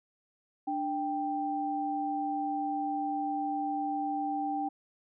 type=tone pair together; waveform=sine; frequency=295.4 / 786 Hz; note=D4 / G5; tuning=+10 / +4 cents; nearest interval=octave + perfect fourth; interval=1694 cents; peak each=-34 / -31 dBFS; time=0.67-4.69 s; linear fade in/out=10 ms; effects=none